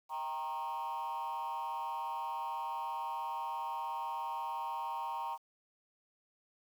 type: tone with frequency modulation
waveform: sine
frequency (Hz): 932.3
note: A#5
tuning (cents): 0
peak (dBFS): -33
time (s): 0.09-5.38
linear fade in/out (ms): 50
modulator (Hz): 146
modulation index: 0.98
effects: tanh soft clip ceiling -35 dBFS + 10-bit